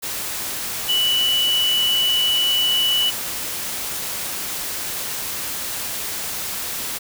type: tone in noise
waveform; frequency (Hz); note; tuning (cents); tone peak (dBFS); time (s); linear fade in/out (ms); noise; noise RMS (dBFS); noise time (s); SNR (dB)
sine; 2960; F#7; 0; -16; 0.88-3.11; 20; white; -27; 0.02-6.99; +8
effects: none